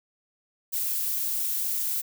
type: noise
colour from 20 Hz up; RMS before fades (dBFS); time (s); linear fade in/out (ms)
violet; -28; 0.72-2.02; 20
effects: none